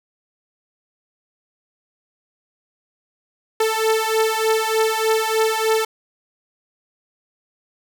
sawtooth beating tone pair, 440 / 443.3 Hz, A4 / A4, 0 / +13 cents, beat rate 3.3 Hz, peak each -16 dBFS, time 3.6-5.85 s, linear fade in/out 5 ms, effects none

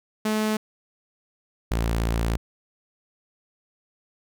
sawtooth tone pair in turn, 215.5 / 56.73 Hz, A3 / A#1, -36 / -46 cents, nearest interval octave + major seventh, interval 2310 cents, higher first, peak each -18 dBFS, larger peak neither, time 0.25-0.57 / 1.71-2.37 s, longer second, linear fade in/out 5 ms, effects none

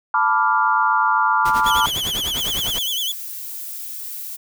sine chord, B half-diminished seventh, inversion third, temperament equal, 880 / 987.8 / 1174.7 / 1396.9 Hz, A5 / B5 / D6 / F6, 0 / 0 / 0 / 0 cents, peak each -20 dBFS, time 0.14-1.86 s, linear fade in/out 2 ms
pink noise with tremolo, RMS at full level -28 dBFS, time 1.45-2.79 s, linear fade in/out 5 ms, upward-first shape sine, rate 10 Hz, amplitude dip 85%
40% pulse tone with vibrato, 3204 Hz, G7, 37 cents sharp, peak -20 dBFS, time 1.66-3.12 s, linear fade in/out 5 ms, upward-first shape sine, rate 9.9 Hz, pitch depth 130 cents each way
violet noise, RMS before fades -31 dBFS, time 2.37-4.37 s, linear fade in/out 20 ms
effects none

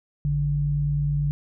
sine tone pair together, 54.4 / 145.1 Hz, A1 / D3, -19 / -21 cents, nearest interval octave + perfect fourth, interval 1698 cents, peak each -29 / -21 dBFS, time 0.25-1.31 s, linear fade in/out 0 ms, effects none

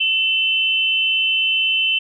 sine tone pair together, 2672 / 3050 Hz, E7 / G7, +23 / -48 cents, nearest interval major second, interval 229 cents, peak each -18 dBFS, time 0-1.99 s, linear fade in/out 10 ms, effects none

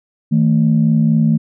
sine tone pair together, 159.1 / 223.3 Hz, D#3 / A3, +39 / +26 cents, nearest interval tritone, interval 587 cents, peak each -12 dBFS, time 0.31-1.38 s, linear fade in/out 20 ms, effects tanh soft clip ceiling -3 dBFS

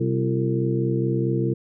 harmonic tone with a mistuned harmonic, 64.6 Hz, C2, 21 cents flat, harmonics 2 / 3 / 4 / 5 / 6 / 7, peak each -23 / -28 / -32 / -25 / -36 / -29 dBFS, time 0-1.54 s, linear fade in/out 10 ms, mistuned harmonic 5, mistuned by +87 cents, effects none

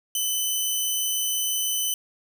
10% pulse tone, 3022 Hz, F#7, 36 cents sharp, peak -15 dBFS, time 0.15-1.94 s, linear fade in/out 2 ms, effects none

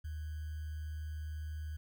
sine tone with sample-and-hold, 77 Hz, D#2, 17 cents flat, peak -38 dBFS, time 0.04-1.77 s, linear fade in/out 10 ms, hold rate 1575 Hz, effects none

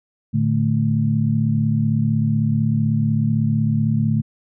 sine tone cluster, 112.9 / 148.8 / 219.1 Hz, A2 / D3 / A3, +45 / +23 / -7 cents, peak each -20 dBFS, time 0.33-4.22 s, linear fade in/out 20 ms, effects none

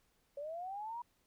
sine linear sweep, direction up, 554.4 to 973 Hz, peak -40 dBFS, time 0.37-1.02 s, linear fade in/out 5 ms, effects pink hiss -75 dBFS RMS until 1.26 s

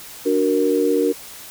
sine chord, D augmented, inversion none, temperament equal, 293.7 / 370 / 466.2 Hz, D4 / F#4 / A#4, 0 / 0 / 0 cents, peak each -20 / -21 / -18 dBFS, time 0.25-1.13 s, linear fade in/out 20 ms, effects white hiss -38 dBFS RMS until 1.5 s

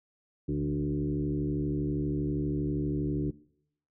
sine tone with frequency modulation, 222.6 Hz, A3, 20 cents sharp, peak -27 dBFS, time 0.48-3.31 s, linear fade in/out 10 ms, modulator 72.5 Hz, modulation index 2, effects noise-tail reverb RT60 0.7 s tail -21 dB re dry

